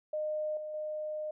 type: tone with level steps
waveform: sine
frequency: 612 Hz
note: D#5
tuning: 29 cents flat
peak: -31 / -37 / -34 dBFS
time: 0.13-1.31 s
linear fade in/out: 5 ms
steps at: 0.57 / 0.74 s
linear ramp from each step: 2 ms
effects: none